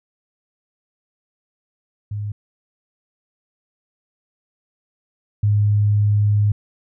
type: tone pair in turn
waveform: sine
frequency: 103.83 / 103.83 Hz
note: G#2 / G#2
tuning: 0 / 0 cents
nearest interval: unison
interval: 0 cents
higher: neither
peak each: -23 / -13 dBFS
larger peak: second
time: 2.11-2.32 / 5.43-6.52 s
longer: second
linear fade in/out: 5 ms
effects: none